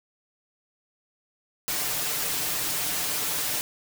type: noise with comb filter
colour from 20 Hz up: white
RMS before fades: -28 dBFS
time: 1.68-3.61 s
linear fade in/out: 0 ms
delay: 6.7 ms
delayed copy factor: +0.9
effects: none